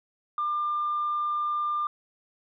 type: tone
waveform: sine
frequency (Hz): 1197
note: D6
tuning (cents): +33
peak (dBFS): -24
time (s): 0.38-1.87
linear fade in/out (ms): 2
effects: tanh soft clip ceiling -21 dBFS